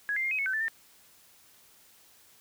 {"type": "tone with pitch steps", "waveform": "sine", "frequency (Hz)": [1668, 2094, 2121, 2534, 2202, 1533, 1759, 1805], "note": ["G#6", "C7", "C7", "D#7", "C#7", "G6", "A6", "A6"], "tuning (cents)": [7, 1, 23, 31, -12, -39, -1, 44], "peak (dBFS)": -27, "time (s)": [0.09, 0.682], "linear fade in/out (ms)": 0, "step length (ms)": 74, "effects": ["white hiss -59 dBFS RMS until 2.4 s"]}